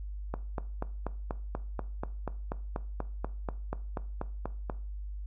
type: click train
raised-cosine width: 1 ms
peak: -19 dBFS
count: 19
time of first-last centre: 0.34-4.698 s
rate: 4.13 Hz
effects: noise-tail reverb RT60 0.4 s tail -17 dB re dry + added 50 Hz sine -36 dBFS peak until 5.26 s